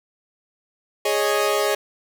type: chord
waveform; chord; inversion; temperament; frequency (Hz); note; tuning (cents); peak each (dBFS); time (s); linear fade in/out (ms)
sawtooth; Ab suspended fourth; none; equal; 415.3 / 554.4 / 622.3; Ab4 / Db5 / Eb5; 0 / 0 / 0; -18 / -20 / -20; 1.05-1.75; 5
effects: none